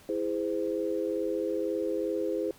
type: chord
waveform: sine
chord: E augmented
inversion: none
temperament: just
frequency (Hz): 329.6 / 412 / 515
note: E4 / G#4 / B#4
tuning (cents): 0 / -14 / -28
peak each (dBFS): -32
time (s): 0.09-2.51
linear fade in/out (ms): 2
effects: pink hiss -56 dBFS RMS until 2.58 s